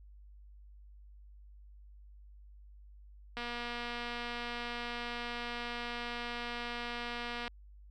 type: click train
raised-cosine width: 0.3 ms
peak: -24 dBFS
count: 983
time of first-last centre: 3.37-7.479 s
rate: 239 Hz
effects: added 50 Hz sine -52 dBFS peak until 7.9 s